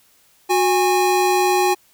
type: tone pair together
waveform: square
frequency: 365.3 / 820 Hz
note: F#4 / G#5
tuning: -22 / -22 cents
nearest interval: octave + major second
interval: 1400 cents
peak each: -18 dBFS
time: 0.49-1.75 s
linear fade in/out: 20 ms
effects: white hiss -56 dBFS RMS until 1.93 s